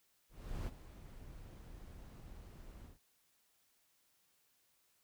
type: noise with ADSR envelope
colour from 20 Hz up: brown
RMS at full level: -40 dBFS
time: 0.29-2.99 s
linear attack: 380 ms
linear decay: 31 ms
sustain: -13 dB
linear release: 140 ms
effects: white hiss -75 dBFS RMS until 5.03 s